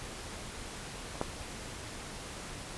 clicks, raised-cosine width 1 ms, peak -28 / -16 dBFS, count 2, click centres 1.155 / 1.214 s, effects pink hiss -43 dBFS RMS until 2.77 s + resampled to 24000 Hz

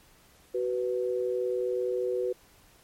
sine tone pair together, 374.5 / 493.9 Hz, F#4 / B4, +21 / 0 cents, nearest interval perfect fourth, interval 479 cents, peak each -29 / -29 dBFS, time 0.54-2.33 s, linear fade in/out 10 ms, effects pink hiss -59 dBFS RMS until 2.83 s + MP3 64 kbps

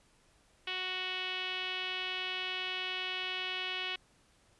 5% pulse tone with low-pass filter, 370 Hz, F#4, in tune, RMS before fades -37 dBFS, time 0.67-3.96 s, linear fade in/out 5 ms, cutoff 3000 Hz, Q 3.6, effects pink hiss -67 dBFS RMS until 4.59 s + resampled to 24000 Hz

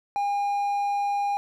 triangle tone, 810 Hz, G#5, 43 cents flat, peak -21 dBFS, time 0.16-1.37 s, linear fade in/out 0 ms, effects none

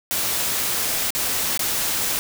white noise with dropouts, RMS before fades -23 dBFS, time 0.11-2.19 s, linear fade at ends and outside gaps 0 ms, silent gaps 1.105-1.15 / 1.575-1.593 s, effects none

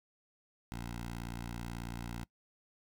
10% pulse tone with notch filter, 58.27 Hz, A#1, in tune, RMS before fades -42 dBFS, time 0.72-2.24 s, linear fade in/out 0 ms, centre 410 Hz, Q 1.7, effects noise-tail reverb RT60 0.1 s tail -22 dB re dry

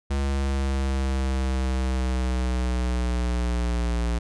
square exponential sweep, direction down, 69.3 to 58.27 Hz, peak -23 dBFS, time 0.1-4.19 s, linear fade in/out 10 ms, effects resampled to 22050 Hz

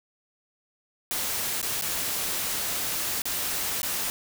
white noise with dropouts, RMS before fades -29 dBFS, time 1.11-4.1 s, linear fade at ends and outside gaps 0 ms, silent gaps 1.615-1.628 / 1.812-1.822 / 3.219-3.255 / 3.817-3.831 s, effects none

